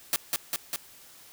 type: noise with echo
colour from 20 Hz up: white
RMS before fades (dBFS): -25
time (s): 0.13-0.16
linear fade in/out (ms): 0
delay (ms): 200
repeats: 3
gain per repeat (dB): -2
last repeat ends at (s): 0.76
effects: white hiss -52 dBFS RMS until 1.32 s